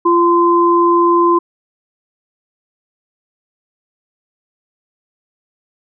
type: tone pair together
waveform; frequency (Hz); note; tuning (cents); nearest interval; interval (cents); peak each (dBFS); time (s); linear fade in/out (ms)
sine; 344.3 / 1031.7; F4 / C6; -25 / -25; octave + perfect fifth; 1900; -11; 0.05-1.39; 10
effects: none